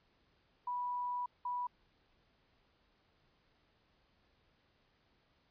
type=tone bursts at uneven times; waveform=sine; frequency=982 Hz; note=B5; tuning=10 cents flat; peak=-35 dBFS; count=2; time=0.67-1.26 / 1.45-1.67 s; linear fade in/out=5 ms; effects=pink hiss -73 dBFS RMS until 5.5 s + resampled to 11025 Hz